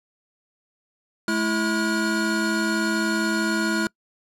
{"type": "tone cluster", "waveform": "square", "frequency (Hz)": [215.3, 330.8, 1436], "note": ["A3", "E4", "F6"], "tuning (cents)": [-37, 6, 48], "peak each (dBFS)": -26, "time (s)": [1.28, 3.87], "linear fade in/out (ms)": 2, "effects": ["noise-tail reverb RT60 0.1 s tail -25 dB re dry", "low-pass 10000 Hz 12 dB/octave"]}